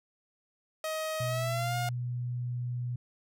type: tone with pitch glide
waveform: sawtooth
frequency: 630 to 711.2 Hz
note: D#5 to F5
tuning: +21 to +31 cents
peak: -28 dBFS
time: 0.84-1.89 s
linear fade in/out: 2 ms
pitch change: +210 cents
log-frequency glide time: 1.27-1.76 s
type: tone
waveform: sine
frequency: 122.6 Hz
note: B2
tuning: 12 cents flat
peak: -31 dBFS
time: 1.2-2.96 s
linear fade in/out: 5 ms
effects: none